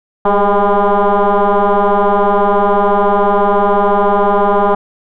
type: tone with frequency modulation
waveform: sine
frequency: 196 Hz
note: G3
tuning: in tune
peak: -7 dBFS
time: 0.25-4.75 s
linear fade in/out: 5 ms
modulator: 203 Hz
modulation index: 4.8
effects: tanh soft clip ceiling -4 dBFS